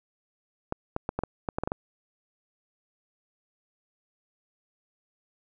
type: clicks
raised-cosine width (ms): 1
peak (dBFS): -14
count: 10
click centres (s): 0.724 / 0.964 / 1.091 / 1.19 / 1.236 / 1.488 / 1.585 / 1.636 / 1.675 / 1.719
effects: none